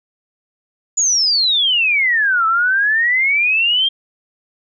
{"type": "exponential two-way sweep", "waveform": "sine", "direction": "down then up", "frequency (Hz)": [6990, 1302, 3226], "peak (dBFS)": -12, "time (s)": [0.97, 3.89], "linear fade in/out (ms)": 10, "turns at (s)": 2.46, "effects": []}